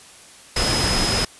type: tone in noise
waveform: sine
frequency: 5090 Hz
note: D#8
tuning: 39 cents sharp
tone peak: -23 dBFS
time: 0.56-1.25 s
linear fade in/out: 5 ms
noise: pink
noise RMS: -21 dBFS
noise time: 0.56-1.25 s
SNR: -5 dB
effects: white hiss -45 dBFS RMS until 1.39 s + resampled to 24000 Hz